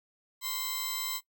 10% pulse tone pair together, 1046.5 / 3951 Hz, C6 / B7, 0 / 0 cents, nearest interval octave + major seventh, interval 2300 cents, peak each -28 / -26 dBFS, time 0.41-1.21 s, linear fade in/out 50 ms, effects noise-tail reverb RT60 0.1 s tail -18 dB re dry

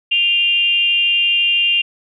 sine tone with frequency modulation, 2794 Hz, F7, in tune, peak -12 dBFS, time 0.11-1.82 s, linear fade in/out 10 ms, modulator 362 Hz, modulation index 0.5, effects none

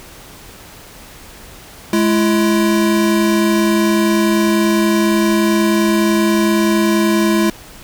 square tone pair together, 211.5 / 335.7 Hz, G#3 / E4, +32 / +32 cents, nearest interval minor sixth, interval 800 cents, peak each -15 dBFS, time 1.93-7.5 s, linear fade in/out 2 ms, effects pink hiss -38 dBFS RMS until 7.83 s

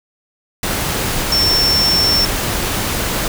sine tone in noise, 5420 Hz, E8, 47 cents sharp, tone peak -12 dBFS, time 1.32-2.25 s, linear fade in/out 2 ms, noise pink, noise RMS -19 dBFS, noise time 0.63-3.28 s, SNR +4 dB, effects none

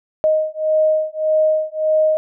sine beating tone pair, 622.3 / 624 Hz, D#5 / D#5, 0 / +5 cents, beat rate 1.7 Hz, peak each -17 dBFS, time 0.24-2.17 s, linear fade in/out 0 ms, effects none

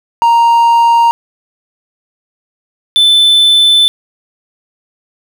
triangle tone pair in turn, 932.3 / 3520 Hz, A#5 / A7, 0 / 0 cents, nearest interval octave + major seventh, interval 2300 cents, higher second, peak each -3 dBFS, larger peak neither, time 0.22-1.11 / 2.96-3.88 s, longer second, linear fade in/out 0 ms, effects 7-bit

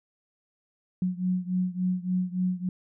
sine beating tone pair, 181.4 / 184.9 Hz, F#3 / F#3, -34 / -1 cents, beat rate 3.5 Hz, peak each -27 / -29 dBFS, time 1.02-2.69 s, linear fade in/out 2 ms, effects none

